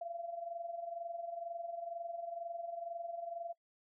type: tone with amplitude modulation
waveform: sine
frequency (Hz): 682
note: F5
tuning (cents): -41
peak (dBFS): -37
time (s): 0.01-3.53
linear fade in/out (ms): 5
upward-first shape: sine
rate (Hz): 22.1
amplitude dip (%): 70
effects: noise-tail reverb RT60 0.1 s tail -23 dB re dry